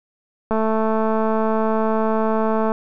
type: click train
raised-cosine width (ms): 1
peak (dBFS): -8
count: 487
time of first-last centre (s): 0.51-2.719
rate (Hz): 220
effects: none